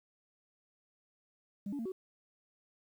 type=tone with pitch steps; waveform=sine; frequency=200.8 / 285.3 / 227.9 / 375.7 Hz; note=G3 / C#4 / A#3 / F#4; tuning=+42 / +50 / -39 / +26 cents; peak=-34 dBFS; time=1.66-1.92 s; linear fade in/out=5 ms; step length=65 ms; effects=tanh soft clip ceiling -33 dBFS + 11-bit